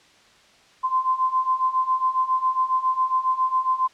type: beating tone pair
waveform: sine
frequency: 1031 / 1038.3 Hz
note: C6 / C6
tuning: -26 / -14 cents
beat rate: 7.3 Hz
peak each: -24 / -21 dBFS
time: 0.83-3.88 s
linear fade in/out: 20 ms
effects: white hiss -54 dBFS RMS until 3.93 s + low-pass 5000 Hz 12 dB/octave